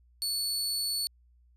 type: tone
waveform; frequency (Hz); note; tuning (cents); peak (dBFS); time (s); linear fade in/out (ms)
sawtooth; 4435; C#8; 0; -26; 0.22-1.07; 0
effects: added 60 Hz sine -59 dBFS peak until 1.56 s + resampled to 32000 Hz